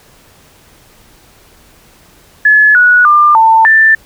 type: tone with pitch steps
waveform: sine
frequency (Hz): 1711 / 1465 / 1196 / 894 / 1773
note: A6 / F#6 / D6 / A5 / A6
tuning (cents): -49 / -18 / +31 / +27 / +13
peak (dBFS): -3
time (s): 2.45-3.95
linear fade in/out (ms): 5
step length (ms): 300
effects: pink hiss -44 dBFS RMS until 4.05 s